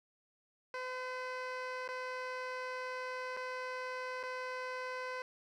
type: tone with dropouts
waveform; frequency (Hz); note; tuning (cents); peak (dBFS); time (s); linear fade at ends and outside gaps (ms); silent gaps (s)
15% pulse; 509; C5; -48; -32; 0.74-5.22; 1; 1.878-1.888 / 3.367-3.371 / 4.23-4.235
effects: low-pass 4000 Hz 12 dB/octave + 12-bit